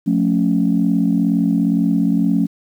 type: chord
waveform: sine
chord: F augmented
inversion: none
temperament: equal with one note detuned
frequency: 177.87 / 220 / 277.2 Hz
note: F3 / A3 / C#4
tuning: +32 / 0 / 0 cents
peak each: -17 dBFS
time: 0.06-2.47 s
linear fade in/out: 20 ms
effects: tanh soft clip ceiling -5 dBFS + 8-bit